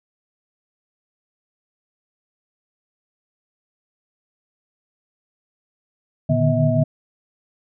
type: tone cluster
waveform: sine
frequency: 114.8 / 146.7 / 152.4 / 243.3 / 641 Hz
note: A#2 / D3 / D#3 / B3 / E5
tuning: -26 / -2 / -36 / -26 / -49 cents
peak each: -21 / -20 / -22 / -22 / -21 dBFS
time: 6.29-6.84 s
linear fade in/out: 10 ms
effects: none